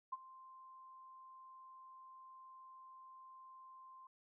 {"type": "tone with ADSR envelope", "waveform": "sine", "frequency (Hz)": 1046.5, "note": "C6", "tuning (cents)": 0, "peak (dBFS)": -37, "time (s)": [0.12, 4.07], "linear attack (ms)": 11, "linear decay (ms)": 30, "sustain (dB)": -18, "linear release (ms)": 3, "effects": []}